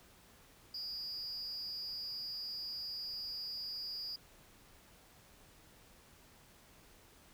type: tone with amplitude modulation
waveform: triangle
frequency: 4872 Hz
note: D#8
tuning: 37 cents flat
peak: -35 dBFS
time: 0.74-4.16 s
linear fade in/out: 5 ms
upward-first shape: sine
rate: 252 Hz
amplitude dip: 85%
effects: pink hiss -62 dBFS RMS until 7.33 s